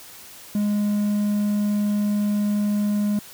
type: tone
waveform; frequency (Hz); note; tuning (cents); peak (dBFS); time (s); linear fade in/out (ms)
triangle; 207; G#3; -5; -17; 0.55-3.19; 2
effects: white hiss -43 dBFS RMS until 3.33 s